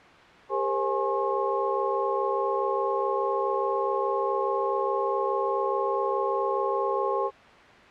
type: tone cluster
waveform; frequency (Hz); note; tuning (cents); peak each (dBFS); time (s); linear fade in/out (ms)
sine; 401.1 / 465.9 / 533 / 837 / 1079; G4 / A#4 / C5 / G#5 / C#6; +40 / -1 / +32 / +13 / -47; -29 / -32 / -30 / -31 / -29; 0.49-7.31; 50
effects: white hiss -49 dBFS RMS until 7.9 s + low-pass 2000 Hz 12 dB/octave